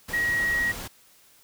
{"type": "tone in noise", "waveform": "sine", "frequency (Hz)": 1900, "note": "A#6", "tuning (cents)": 33, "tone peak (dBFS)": -22, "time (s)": [0.13, 0.72], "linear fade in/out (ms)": 10, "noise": "pink", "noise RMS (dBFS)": -36, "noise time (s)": [0.08, 0.88], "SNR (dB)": 11, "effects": ["white hiss -57 dBFS RMS until 1.43 s"]}